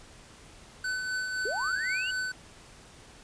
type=tone with tremolo; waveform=square; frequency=1510 Hz; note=F#6; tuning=35 cents sharp; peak=-29 dBFS; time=0.84-2.32 s; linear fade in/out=5 ms; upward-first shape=triangle; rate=3.9 Hz; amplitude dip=40%
type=linear sweep; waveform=sine; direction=up; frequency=368.1 to 2960 Hz; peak=-31 dBFS; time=1.45-2.11 s; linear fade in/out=5 ms
effects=pink hiss -52 dBFS RMS until 3.23 s + resampled to 22050 Hz